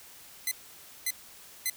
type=tone bursts; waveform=5% pulse; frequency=2038 Hz; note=C7; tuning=46 cents flat; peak=-17 dBFS; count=3; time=0.47-1.699 s; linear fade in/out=2 ms; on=43 ms; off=550 ms; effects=white hiss -51 dBFS RMS until 1.76 s